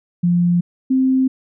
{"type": "tone pair in turn", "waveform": "sine", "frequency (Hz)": [174.61, 261.6], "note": ["F3", "C4"], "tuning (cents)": [0, 0], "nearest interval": "perfect fifth", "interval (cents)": 700, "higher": "second", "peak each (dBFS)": -12, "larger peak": "neither", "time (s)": [[0.23, 0.61], [0.9, 1.28]], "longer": "neither", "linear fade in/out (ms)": 10, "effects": []}